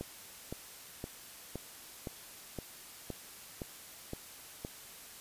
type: click train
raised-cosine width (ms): 2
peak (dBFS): -25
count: 10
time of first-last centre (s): 0.01-4.649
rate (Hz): 1.94
effects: white hiss -51 dBFS RMS until 5.2 s + resampled to 32000 Hz